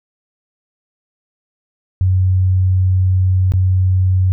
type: tone with dropouts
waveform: sine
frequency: 93 Hz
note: F#2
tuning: 9 cents sharp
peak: -10 dBFS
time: 2.01-4.32 s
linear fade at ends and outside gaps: 0 ms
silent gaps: 3.52-3.537 s
effects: none